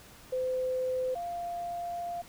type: tone pair in turn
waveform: sine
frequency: 512 / 695.6 Hz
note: C5 / F5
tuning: -38 / -7 cents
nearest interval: perfect fourth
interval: 531 cents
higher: second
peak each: -28 / -33 dBFS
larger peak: first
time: 0.32-1.15 / 1.15-2.22 s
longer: second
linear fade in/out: 10 ms
effects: pink hiss -53 dBFS RMS until 2.28 s